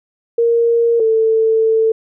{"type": "tone pair in turn", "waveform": "sine", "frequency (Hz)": [466.2, 444.9], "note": ["A#4", "A4"], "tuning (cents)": [0, 19], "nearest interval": "minor second", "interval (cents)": 81, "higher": "first", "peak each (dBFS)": -10, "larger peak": "neither", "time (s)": [[0.38, 1], [1, 1.92]], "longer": "second", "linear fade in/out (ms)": 5, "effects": []}